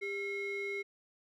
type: ring-modulated tone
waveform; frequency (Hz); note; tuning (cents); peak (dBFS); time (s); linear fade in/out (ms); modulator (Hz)
triangle; 880; A5; 0; -30; 0.01-0.83; 20; 1280
effects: none